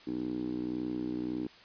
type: tone with band-pass filter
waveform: 10% pulse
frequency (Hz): 61.74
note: B1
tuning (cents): 0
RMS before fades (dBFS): -35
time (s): 0.07-1.47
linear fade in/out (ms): 5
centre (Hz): 300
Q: 4.8
effects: white hiss -55 dBFS RMS until 1.64 s + resampled to 11025 Hz